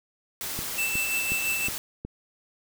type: noise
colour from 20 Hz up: white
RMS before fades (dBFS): -33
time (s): 0.41-1.78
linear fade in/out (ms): 0
type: click train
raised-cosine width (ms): 3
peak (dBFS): -21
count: 5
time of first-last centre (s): 0.59-2.05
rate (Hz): 2.74
type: tone with tremolo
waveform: square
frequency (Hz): 2654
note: E7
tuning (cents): +11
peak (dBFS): -25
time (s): 0.78-1.68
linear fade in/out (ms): 5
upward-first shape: sine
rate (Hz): 5.9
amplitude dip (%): 40
effects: none